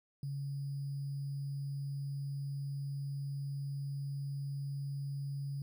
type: tone with sample-and-hold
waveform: sine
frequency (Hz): 140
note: C#3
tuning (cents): +18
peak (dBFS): -36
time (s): 0.23-5.62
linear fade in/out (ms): 2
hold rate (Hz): 4900
effects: none